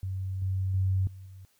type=tone with level steps; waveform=sine; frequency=94.8 Hz; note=F#2; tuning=43 cents sharp; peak=-30 / -26 / -23 / -42 / -44 dBFS; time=0.03-1.45 s; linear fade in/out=0 ms; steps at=0.42 / 0.74 / 1.07 / 1.26 s; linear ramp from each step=2 ms; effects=white hiss -68 dBFS RMS until 1.59 s